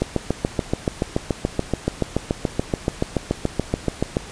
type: click train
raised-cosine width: 2 ms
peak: -5 dBFS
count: 30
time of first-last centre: 0.02-4.169 s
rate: 6.99 Hz
effects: pink hiss -38 dBFS RMS until 4.31 s + resampled to 22050 Hz